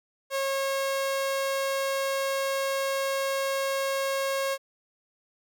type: tone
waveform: sawtooth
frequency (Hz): 544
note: C#5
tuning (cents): -33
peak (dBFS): -22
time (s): 0.3-4.58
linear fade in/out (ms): 50
effects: none